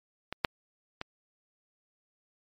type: clicks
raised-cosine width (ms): 0.3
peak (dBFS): -18 / -7 / -19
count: 3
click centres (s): 0.326 / 0.448 / 1.014
effects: MP3 64 kbps

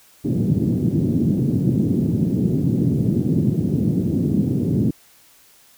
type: band-pass noise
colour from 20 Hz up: pink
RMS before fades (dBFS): -19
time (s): 0.24-4.91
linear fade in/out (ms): 10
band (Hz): 120 to 300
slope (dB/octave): 24
effects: white hiss -52 dBFS RMS until 5.77 s

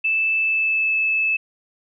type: tone with pitch glide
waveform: sine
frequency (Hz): 2634 to 2613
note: E7 to E7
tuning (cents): -2 to -16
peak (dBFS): -17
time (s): 0.04-1.37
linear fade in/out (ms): 10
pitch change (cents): -14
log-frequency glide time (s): 0.37-0.95
effects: none

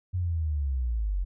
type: linear sweep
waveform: sine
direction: down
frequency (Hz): 92.5 to 43.57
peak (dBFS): -25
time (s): 0.13-1.25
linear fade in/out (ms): 20
effects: none

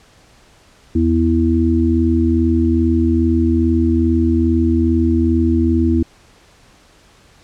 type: harmonic tone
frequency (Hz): 82.41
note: E2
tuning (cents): 0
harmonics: 1 / 3 / 4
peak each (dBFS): -16 / -16 / -16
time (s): 0.95-6.03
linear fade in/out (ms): 5
effects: pink hiss -49 dBFS RMS until 7.43 s + low-pass 8000 Hz 12 dB/octave

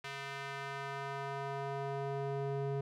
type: tone with band-pass filter sweep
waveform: square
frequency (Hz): 138.59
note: C#3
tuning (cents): 0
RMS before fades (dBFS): -39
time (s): 0.04-2.81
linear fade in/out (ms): 5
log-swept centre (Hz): 2300 to 360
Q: 1
effects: none

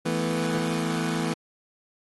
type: chord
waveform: 25% pulse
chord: E suspended fourth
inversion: none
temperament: equal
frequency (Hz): 164.81 / 220 / 246.9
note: E3 / A3 / B3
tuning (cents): 0 / 0 / 0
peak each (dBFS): -24 / -27 / -26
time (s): 0.05-1.34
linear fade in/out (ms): 10
effects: AAC 32 kbps

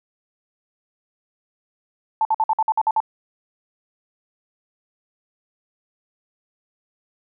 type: tone bursts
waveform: sine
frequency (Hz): 880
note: A5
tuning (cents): 0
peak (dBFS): -15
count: 9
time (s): 2.21-3.003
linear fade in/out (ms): 2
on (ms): 41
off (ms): 53
effects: none

